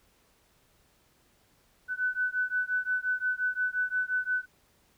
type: beating tone pair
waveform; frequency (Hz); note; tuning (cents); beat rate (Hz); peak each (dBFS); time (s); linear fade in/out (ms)
sine; 1497 / 1502.7; F#6 / F#6; +20 / +26; 5.7; -30; 1.88-4.46; 50
effects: pink hiss -66 dBFS RMS until 4.97 s